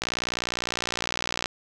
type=click train; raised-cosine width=0.2 ms; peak=-9 dBFS; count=87; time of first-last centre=0.02-1.458 s; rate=59.8 Hz; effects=none